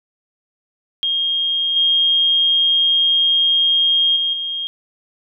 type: tone with level steps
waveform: sine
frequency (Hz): 3235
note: G#7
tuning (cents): -46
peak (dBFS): -16 / -12 / -16 / -21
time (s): 1.03-4.67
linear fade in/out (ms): 0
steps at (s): 1.76 / 4.16 / 4.33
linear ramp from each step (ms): 5
effects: none